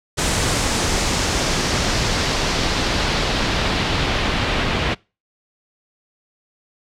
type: noise with low-pass filter sweep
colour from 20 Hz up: pink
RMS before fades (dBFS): -20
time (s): 0.17-4.95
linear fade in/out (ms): 20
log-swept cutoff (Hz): 8200 to 3100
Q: 1.3
effects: noise-tail reverb RT60 0.3 s tail -25 dB re dry